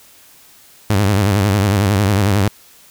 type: tone with vibrato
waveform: sawtooth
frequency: 100.4 Hz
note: G2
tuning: 42 cents sharp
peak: -8 dBFS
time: 0.9-2.48 s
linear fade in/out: 0 ms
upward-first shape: sine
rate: 11 Hz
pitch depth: 110 cents each way
effects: white hiss -46 dBFS RMS until 2.9 s